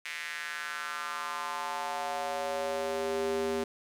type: tone with high-pass filter sweep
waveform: square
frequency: 80 Hz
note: D#2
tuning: 49 cents sharp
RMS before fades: -34 dBFS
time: 0.05-3.64 s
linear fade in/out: 5 ms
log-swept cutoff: 2100 to 330 Hz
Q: 3.2
effects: low-pass 11000 Hz 12 dB/octave + 10-bit